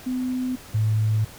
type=tone pair in turn; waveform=sine; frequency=254 / 108.47 Hz; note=B3 / A2; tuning=+49 / -24 cents; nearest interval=octave + minor third; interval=1473 cents; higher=first; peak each=-23 / -18 dBFS; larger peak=second; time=0.06-0.56 / 0.74-1.25 s; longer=second; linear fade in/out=10 ms; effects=pink hiss -44 dBFS RMS until 1.38 s